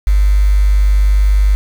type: tone with quantisation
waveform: sine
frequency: 49.93 Hz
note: G1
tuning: 33 cents sharp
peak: -7 dBFS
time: 0.07-1.55 s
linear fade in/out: 0 ms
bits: 5
effects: none